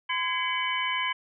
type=tone cluster; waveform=sine; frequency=1022 / 1658 / 2053 / 2261 / 3014 Hz; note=C6 / G#6 / C7 / C#7 / F#7; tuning=-41 / -3 / -33 / +34 / +31 cents; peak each=-30 / -34 / -34 / -32 / -32 dBFS; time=0.09-1.13 s; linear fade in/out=10 ms; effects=none